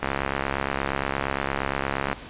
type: click train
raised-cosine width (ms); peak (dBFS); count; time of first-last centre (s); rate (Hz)
0.5; -9; 145; 0.03-2.129; 68.6
effects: pink hiss -41 dBFS RMS until 2.29 s + resampled to 8000 Hz